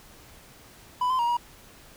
triangle tone with pitch steps, 995 / 1031 / 945 / 957 Hz, B5 / C6 / A#5 / A#5, +13 / -26 / +23 / +45 cents, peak -20 dBFS, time 1.01-1.37 s, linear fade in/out 5 ms, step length 90 ms, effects pink hiss -51 dBFS RMS until 1.96 s

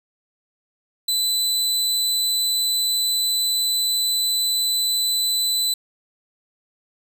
sawtooth tone, 4003 Hz, B7, 23 cents sharp, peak -16 dBFS, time 1.08-5.74 s, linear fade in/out 5 ms, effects none

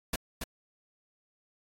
pink noise with echo, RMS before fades -31 dBFS, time 0.13-0.16 s, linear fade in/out 5 ms, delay 280 ms, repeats 1, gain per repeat -5 dB, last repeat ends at 0.44 s, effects AAC 48 kbps

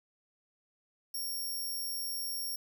10% pulse tone, 5540 Hz, F8, 15 cents flat, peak -29 dBFS, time 1.14-2.56 s, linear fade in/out 5 ms, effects none

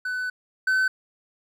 triangle tone pair in turn, 1501 / 1522.8 Hz, F#6 / F#6, +24 / +49 cents, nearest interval unison, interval 25 cents, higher second, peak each -24 / -17 dBFS, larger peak second, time 0.05-0.3 / 0.67-0.88 s, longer first, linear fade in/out 5 ms, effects none

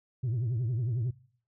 sine tone with vibrato, 118.7 Hz, A#2, 32 cents sharp, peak -25 dBFS, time 0.23-1.11 s, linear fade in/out 10 ms, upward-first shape triangle, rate 11 Hz, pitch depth 220 cents each way, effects noise-tail reverb RT60 0.5 s tail -19 dB re dry + tanh soft clip ceiling -26 dBFS

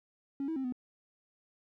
triangle tone with pitch steps, 276.3 / 322.9 / 265.4 / 250.2 Hz, C#4 / E4 / C4 / B3, -6 / -36 / +25 / +23 cents, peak -29 dBFS, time 0.4-0.724 s, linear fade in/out 2 ms, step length 81 ms, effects tanh soft clip ceiling -28 dBFS

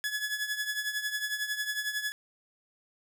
sawtooth tone with tremolo, 1700 Hz, G#6, 40 cents sharp, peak -24 dBFS, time 0.04-2.12 s, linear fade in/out 0 ms, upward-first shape triangle, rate 11 Hz, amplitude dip 75%, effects none

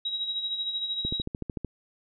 sine tone with tremolo, 3837 Hz, A#7, 49 cents sharp, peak -26 dBFS, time 0.05-1.22 s, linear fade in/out 5 ms, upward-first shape sine, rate 13 Hz, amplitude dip 55%
click train, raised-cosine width 3 ms, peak -19 dBFS, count 9, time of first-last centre 1.05-1.647 s, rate 13.4 Hz
effects none

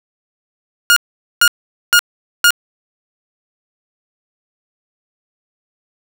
sawtooth tone bursts, 1426 Hz, F6, 36 cents sharp, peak -3 dBFS, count 4, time 0.9-2.506 s, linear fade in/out 0 ms, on 64 ms, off 450 ms, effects 7-bit

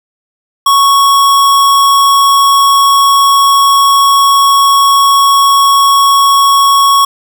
square tone, 1108.7 Hz, C#6, in tune, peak -5 dBFS, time 0.66-7.05 s, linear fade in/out 5 ms, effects none

